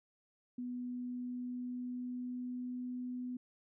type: tone with pitch glide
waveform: sine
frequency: 246.9 to 249.3 Hz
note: B3 to B3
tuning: 0 to +16 cents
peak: -38 dBFS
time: 0.58-3.37 s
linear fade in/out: 5 ms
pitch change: +16 cents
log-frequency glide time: 0.8-3.02 s
effects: none